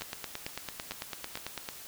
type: two click trains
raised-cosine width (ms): 0.2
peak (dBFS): -21 / -18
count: 4 / 16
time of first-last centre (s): 0.01-1.374 / 0.02-1.689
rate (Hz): 2.2 / 8.99
effects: white hiss -47 dBFS RMS until 1.87 s